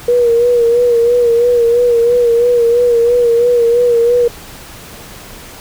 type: tone with vibrato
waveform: sine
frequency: 476.3 Hz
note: A#4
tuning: 37 cents sharp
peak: -7 dBFS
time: 0.08-4.28 s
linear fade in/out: 5 ms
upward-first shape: sine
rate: 3 Hz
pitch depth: 46 cents each way
effects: pink hiss -33 dBFS RMS until 5.6 s